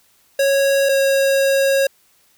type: tone pair in turn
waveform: square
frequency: 551 / 545.9 Hz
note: C#5 / C#5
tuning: -11 / -27 cents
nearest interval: unison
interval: 16 cents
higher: first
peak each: -14 dBFS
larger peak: neither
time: 0.39-0.89 / 0.89-1.87 s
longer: second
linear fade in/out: 5 ms
effects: white hiss -57 dBFS RMS until 2.37 s